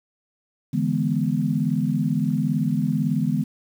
sine chord, E dominant seventh, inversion third, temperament equal with one note detuned, 146.83 / 164.81 / 208.4 / 246.9 Hz, D3 / E3 / G#3 / B3, 0 / 0 / +6 / 0 cents, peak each -25 dBFS, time 0.73-3.44 s, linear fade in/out 10 ms, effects 8-bit

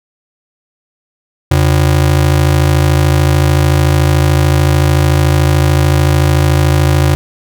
square ring-modulated tone, 110 Hz, A2, in tune, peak -5 dBFS, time 1.51-7.15 s, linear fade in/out 0 ms, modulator 26.8 Hz, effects none

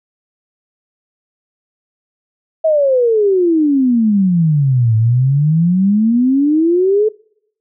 sine exponential two-way sweep, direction down then up, 652 to 108.8 to 439.8 Hz, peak -9 dBFS, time 2.64-7.09 s, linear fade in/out 10 ms, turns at 4.96 s, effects noise-tail reverb RT60 0.7 s tail -25 dB re dry

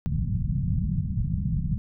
white low-pass noise, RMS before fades -26 dBFS, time 0.06-1.78 s, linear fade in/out 0 ms, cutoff 190 Hz, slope 48 dB/octave, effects none

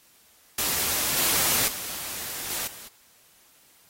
white noise with level steps, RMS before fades -26 / -23 / -34 / -30 / -43 dBFS, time 0.58-2.88 s, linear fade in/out 5 ms, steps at 1.17 / 1.68 / 2.5 / 2.67 s, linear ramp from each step 2 ms, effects white hiss -58 dBFS RMS until 3.89 s + AAC 48 kbps

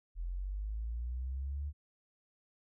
sine linear sweep, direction up, 41.2 to 73.9 Hz, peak -35 dBFS, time 0.15-1.73 s, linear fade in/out 50 ms, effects none

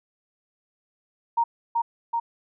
sine tone with echo, 931 Hz, A#5, 2 cents flat, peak -18 dBFS, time 1.37-1.44 s, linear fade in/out 10 ms, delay 380 ms, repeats 2, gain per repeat -2 dB, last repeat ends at 2.2 s, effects none

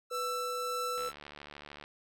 45% pulse tone with tremolo, 1329 Hz, E6, 14 cents sharp, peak -33 dBFS, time 0.1-1.13 s, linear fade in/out 50 ms, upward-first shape triangle, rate 1.7 Hz, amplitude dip 25%
sine tone, 493.9 Hz, B4, in tune, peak -37 dBFS, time 0.11-1.09 s, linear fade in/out 5 ms
click train, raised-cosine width 0.3 ms, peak -30 dBFS, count 64, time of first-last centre 0.98-1.839 s, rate 73.3 Hz
effects none

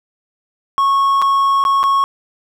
triangle tone with dropouts, 1100 Hz, C#6, 14 cents flat, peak -9 dBFS, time 0.78-2.04 s, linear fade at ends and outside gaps 0 ms, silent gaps 1.217-1.222 / 1.64-1.651 / 1.831-1.838 s, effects none

